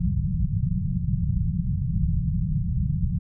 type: low-pass noise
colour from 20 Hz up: white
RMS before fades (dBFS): -24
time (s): 0-3.19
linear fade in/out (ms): 10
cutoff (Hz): 190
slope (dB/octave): 96
effects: none